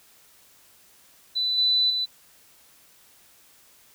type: tone with level steps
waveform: sine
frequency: 3990 Hz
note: B7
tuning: 17 cents sharp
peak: -22 / -18 / -23 dBFS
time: 1.35-2.06 s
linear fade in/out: 20 ms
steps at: 1.58 / 1.9 s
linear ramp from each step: 2 ms
effects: white hiss -56 dBFS RMS until 3.94 s